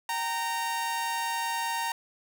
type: tone pair together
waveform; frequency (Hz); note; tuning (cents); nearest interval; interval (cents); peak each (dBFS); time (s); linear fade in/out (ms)
sawtooth; 774.1 / 925; G5 / A#5; -22 / -14; minor third; 308; -34 / -25; 0.09-1.92; 2
effects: none

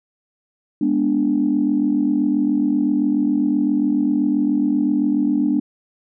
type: chord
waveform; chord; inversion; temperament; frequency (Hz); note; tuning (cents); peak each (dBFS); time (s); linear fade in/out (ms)
sine; G# diminished; none; equal with one note detuned; 207.7 / 246.2 / 293.7; G#3 / B3 / D4; 0 / -5 / 0; -22 / -20 / -17; 0.81-5.6; 5
effects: tanh soft clip ceiling -7 dBFS

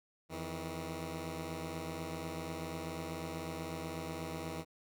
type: tone pair together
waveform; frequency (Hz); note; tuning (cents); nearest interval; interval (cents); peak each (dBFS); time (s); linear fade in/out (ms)
10% pulse; 84.07 / 160; E2 / D#3; +35 / +49; major seventh; 1114; -35 / -33; 0.29-4.65; 50
effects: none

